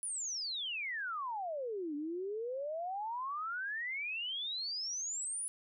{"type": "exponential two-way sweep", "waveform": "sine", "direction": "down then up", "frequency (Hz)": [10170, 285.6, 10140], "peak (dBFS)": -36, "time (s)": [0.03, 5.48], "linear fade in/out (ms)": 0, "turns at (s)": 1.95, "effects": []}